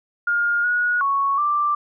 sine tone with pitch steps, 1416 / 1454 / 1109 / 1178 Hz, F6 / F#6 / C#6 / D6, +23 / -31 / 0 / +5 cents, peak -17 dBFS, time 0.27-1.75 s, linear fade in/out 5 ms, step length 370 ms, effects none

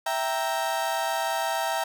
35% pulse chord, E diminished, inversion none, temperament equal, 659.3 / 784 / 932.3 Hz, E5 / G5 / Bb5, 0 / 0 / 0 cents, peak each -28 dBFS, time 0.06-1.84 s, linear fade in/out 5 ms, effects none

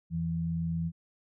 sine tone pair together, 84.94 / 166.1 Hz, F2 / E3, -48 / +13 cents, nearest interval octave, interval 1161 cents, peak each -37 / -29 dBFS, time 0.1-0.92 s, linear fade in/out 50 ms, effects none

